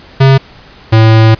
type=tone pair in turn; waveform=square; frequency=134.7 / 111.23 Hz; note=C#3 / A2; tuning=-49 / +19 cents; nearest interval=minor third; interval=332 cents; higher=first; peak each=-3 dBFS; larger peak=neither; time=0.2-0.38 / 0.92-1.35 s; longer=second; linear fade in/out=10 ms; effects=pink hiss -37 dBFS RMS until 1.39 s + resampled to 11025 Hz